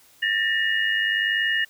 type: tone cluster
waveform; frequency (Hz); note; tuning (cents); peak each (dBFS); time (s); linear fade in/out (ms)
sine; 1785 / 1886 / 2871; A6 / A#6 / F7; +24 / +20 / +47; -22 / -27 / -26; 0.22-1.65; 10
effects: white hiss -55 dBFS RMS until 1.69 s